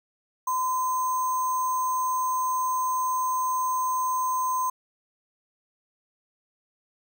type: tone with sample-and-hold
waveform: sine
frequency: 1019 Hz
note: C6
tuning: 46 cents flat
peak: -23 dBFS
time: 0.47-4.7 s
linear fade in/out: 5 ms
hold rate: 7350 Hz
effects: none